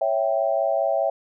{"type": "chord", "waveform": "sine", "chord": "C# diminished", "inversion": "none", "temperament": "equal", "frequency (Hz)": [554.4, 659.3, 784], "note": ["C#5", "E5", "G5"], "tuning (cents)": [0, 0, 0], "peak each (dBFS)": [-24, -22, -26], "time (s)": [0.01, 1.1], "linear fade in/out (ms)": 5, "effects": []}